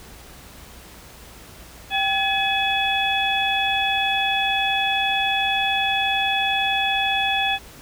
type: harmonic tone with a mistuned harmonic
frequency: 849 Hz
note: G#5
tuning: 38 cents sharp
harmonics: 1 / 2 / 3 / 4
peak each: -23 / -27 / -24 / -24 dBFS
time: 1.9-7.59 s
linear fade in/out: 50 ms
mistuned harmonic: 1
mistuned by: -140 cents
effects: added 60 Hz sine -48 dBFS peak until 7.81 s + pink hiss -44 dBFS RMS until 7.81 s